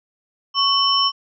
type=tone cluster; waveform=sine; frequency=1110 / 3025 / 5400 Hz; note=C#6 / F#7 / E8; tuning=+2 / +38 / +41 cents; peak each=-19 dBFS; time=0.54-1.12 s; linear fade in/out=50 ms; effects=none